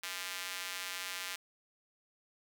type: tone with high-pass filter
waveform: square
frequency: 92.7 Hz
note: F#2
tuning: 4 cents sharp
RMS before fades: -41 dBFS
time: 0.03-1.36 s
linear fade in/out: 5 ms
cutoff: 2000 Hz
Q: 0.89
effects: none